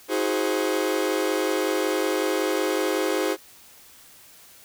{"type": "chord", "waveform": "40% pulse", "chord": "Ab dominant seventh", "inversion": "second", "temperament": "equal with one note detuned", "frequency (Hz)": [319.1, 370, 415.3, 523.3], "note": ["Eb4", "Gb4", "Ab4", "C5"], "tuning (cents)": [44, 0, 0, 0], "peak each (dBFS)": -27, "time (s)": [0.08, 3.37], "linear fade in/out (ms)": 50, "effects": ["white hiss -50 dBFS RMS until 4.64 s"]}